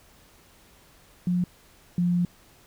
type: tone pair in turn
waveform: sine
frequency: 178.3 / 175.85 Hz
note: F3 / F3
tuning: +36 / +12 cents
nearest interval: unison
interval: 24 cents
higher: first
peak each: -21 / -20 dBFS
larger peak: second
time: 1.27-1.44 / 1.98-2.25 s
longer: second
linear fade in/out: 2 ms
effects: pink hiss -56 dBFS RMS until 2.66 s